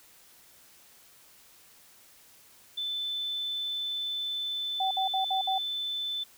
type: tone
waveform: sine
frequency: 3520 Hz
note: A7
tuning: in tune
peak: -30 dBFS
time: 2.77-6.24 s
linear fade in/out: 10 ms
type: tone bursts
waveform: sine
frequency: 764 Hz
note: G5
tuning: 45 cents flat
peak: -26 dBFS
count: 5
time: 4.8-5.582 s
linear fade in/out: 5 ms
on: 110 ms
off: 58 ms
effects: white hiss -57 dBFS RMS until 6.37 s